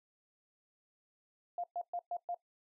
sine tone bursts, 700 Hz, F5, 4 cents sharp, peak -35 dBFS, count 5, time 1.58-2.345 s, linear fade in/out 2 ms, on 57 ms, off 120 ms, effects noise-tail reverb RT60 0.1 s tail -17 dB re dry

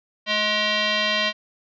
sine tone with frequency modulation, 630 Hz, D#5, 21 cents sharp, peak -19 dBFS, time 0.26-1.33 s, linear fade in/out 50 ms, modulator 845 Hz, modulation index 4.3, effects none

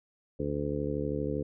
harmonic tone, 72.6 Hz, D2, 19 cents flat, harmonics 1 / 2 / 3 / 4 / 5 / 6 / 7, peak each -39 / -36 / -40 / -35 / -41 / -35 / -37 dBFS, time 0.39-1.43 s, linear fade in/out 10 ms, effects none

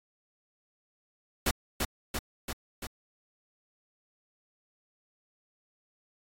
pink noise with echo, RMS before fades -26 dBFS, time 1.46-1.51 s, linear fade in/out 5 ms, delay 340 ms, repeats 4, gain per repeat -3 dB, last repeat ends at 2.87 s, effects AAC 64 kbps

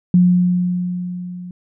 sine tone with level ramp, 179 Hz, F3, 43 cents sharp, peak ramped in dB -7 to -29 dBFS, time 0.14-1.51 s, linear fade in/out 2 ms, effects none

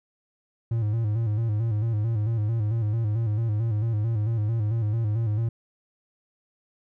triangle tone with vibrato, 110 Hz, A2, in tune, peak -20 dBFS, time 0.71-5.49 s, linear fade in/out 5 ms, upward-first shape square, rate 4.5 Hz, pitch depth 78 cents each way, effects none

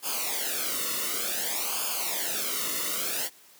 white noise with flanger, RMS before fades -30 dBFS, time 0.02-3.3 s, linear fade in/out 50 ms, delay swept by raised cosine 0.51 to 1.26 ms, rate 0.55 Hz, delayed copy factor -0.8, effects white hiss -55 dBFS RMS until 3.59 s + high-pass 150 Hz 12 dB/octave

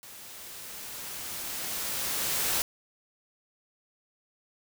white noise with level ramp, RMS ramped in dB -47 to -27 dBFS, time 0.03-2.62 s, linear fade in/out 0 ms, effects none

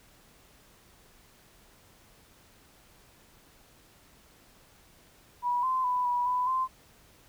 sine tone with pitch steps, 975 / 1034 / 994 / 975 / 996 / 1039 Hz, B5 / C6 / B5 / B5 / B5 / C6, -23 / -21 / +11 / -23 / +14 / -12 cents, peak -25 dBFS, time 5.42-6.68 s, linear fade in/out 50 ms, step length 210 ms, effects pink hiss -59 dBFS RMS until 7.28 s

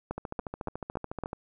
two click trains, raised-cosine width 1 ms, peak -18 / -21 dBFS, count 5 / 17, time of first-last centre 0.11-1.237 / 0.18-1.331 s, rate 3.55 / 13.9 Hz, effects none

